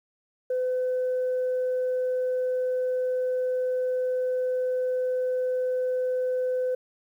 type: tone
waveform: sine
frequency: 507 Hz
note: B4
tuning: 45 cents sharp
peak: -22 dBFS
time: 0.5-6.75 s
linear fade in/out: 5 ms
effects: tanh soft clip ceiling -21 dBFS + 10-bit